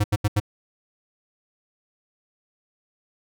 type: tone bursts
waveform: square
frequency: 103.83 Hz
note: G#2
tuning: in tune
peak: -18 dBFS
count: 4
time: 0-0.401 s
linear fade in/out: 10 ms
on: 41 ms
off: 79 ms
effects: none